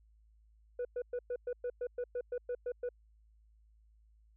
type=tone bursts; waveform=sine; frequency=490 Hz; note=B4; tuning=14 cents flat; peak=-31 dBFS; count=13; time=0.79-2.89 s; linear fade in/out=5 ms; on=60 ms; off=110 ms; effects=tanh soft clip ceiling -33 dBFS + added 54 Hz sine -62 dBFS peak until 4.36 s